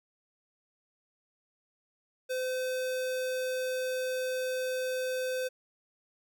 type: tone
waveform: square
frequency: 512 Hz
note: C5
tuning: 38 cents flat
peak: -31 dBFS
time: 2.29-5.49 s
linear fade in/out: 20 ms
effects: none